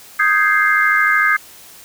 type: chord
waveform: sine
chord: Ab major seventh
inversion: second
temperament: equal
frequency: 1244.5 / 1568 / 1661.2 / 2093 Hz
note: Eb6 / G6 / Ab6 / C7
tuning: 0 / 0 / 0 / 0 cents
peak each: -17 dBFS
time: 0.19-1.37 s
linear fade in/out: 10 ms
effects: white hiss -41 dBFS RMS until 1.84 s